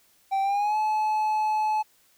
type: tone with pitch glide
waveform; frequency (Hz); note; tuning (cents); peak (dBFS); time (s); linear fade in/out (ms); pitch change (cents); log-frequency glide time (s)
triangle; 779 to 859.4; G5 to A5; -11 to -41; -20; 0.31-1.83; 20; +170; 0.42-0.77
effects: white hiss -62 dBFS RMS until 2.17 s